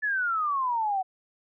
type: exponential sweep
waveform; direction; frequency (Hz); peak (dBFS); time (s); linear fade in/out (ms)
sine; down; 1750 to 740; -24; 0.02-1.03; 20
effects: none